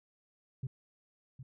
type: tone with echo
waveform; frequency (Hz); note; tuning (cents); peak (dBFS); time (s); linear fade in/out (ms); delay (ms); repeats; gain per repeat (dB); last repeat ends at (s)
sine; 130.81; C3; 0; -32; 0.63-0.67; 5; 760; 1; -12; 1.43
effects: tanh soft clip ceiling -31 dBFS